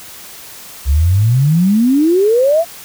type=exponential sweep; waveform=sine; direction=up; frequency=64.9 to 698.5 Hz; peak=-8 dBFS; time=0.85-2.65 s; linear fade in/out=50 ms; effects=white hiss -34 dBFS RMS until 2.84 s